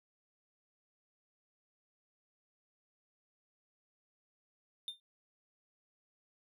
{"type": "tone with exponential decay", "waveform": "triangle", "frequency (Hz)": 3612, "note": "A7", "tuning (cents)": 45, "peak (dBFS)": -33, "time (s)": [4.88, 5], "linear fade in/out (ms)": 1, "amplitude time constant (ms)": 25, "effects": []}